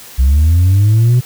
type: linear sweep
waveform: sine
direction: up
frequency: 61.74 to 126.2 Hz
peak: -4 dBFS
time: 0.18-1.21 s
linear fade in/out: 20 ms
effects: tanh soft clip ceiling -5 dBFS + white hiss -35 dBFS RMS until 1.25 s